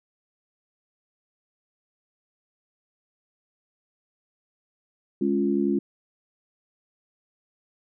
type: chord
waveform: sine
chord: Db major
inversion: second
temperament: equal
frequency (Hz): 207.7 / 277.2 / 349.2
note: Ab3 / Db4 / F4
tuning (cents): 0 / 0 / 0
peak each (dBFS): -25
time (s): 5.21-5.79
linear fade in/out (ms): 5
effects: none